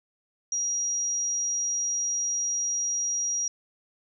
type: tone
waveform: sine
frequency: 5730 Hz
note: F8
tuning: 44 cents sharp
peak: -25 dBFS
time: 0.52-3.48 s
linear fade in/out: 2 ms
effects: none